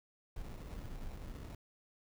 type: noise with sample-and-hold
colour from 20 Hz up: brown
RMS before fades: -45 dBFS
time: 0.36-1.55 s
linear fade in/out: 5 ms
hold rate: 1575 Hz
effects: none